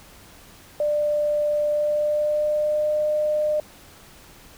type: tone with pitch glide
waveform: sine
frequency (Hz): 594 to 604.7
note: D5 to D#5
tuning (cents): +20 to -50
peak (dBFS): -19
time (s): 0.8-3.6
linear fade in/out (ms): 2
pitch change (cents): +30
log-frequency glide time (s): 1.63-2.95
effects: pink hiss -48 dBFS RMS until 4.57 s